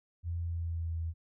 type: tone with pitch glide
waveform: sine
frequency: 85.1 to 82.3 Hz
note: F2 to E2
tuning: -44 to -2 cents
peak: -32 dBFS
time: 0.23-1.14 s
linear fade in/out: 50 ms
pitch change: -58 cents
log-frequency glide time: 0.39-0.98 s
effects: none